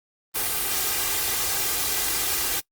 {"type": "noise with comb filter", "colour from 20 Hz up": "white", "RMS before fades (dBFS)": -25, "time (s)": [0.34, 2.61], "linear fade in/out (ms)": 20, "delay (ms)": 2.5, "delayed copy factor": 0.55, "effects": ["noise-tail reverb RT60 0.1 s tail -23 dB re dry", "Opus 32 kbps"]}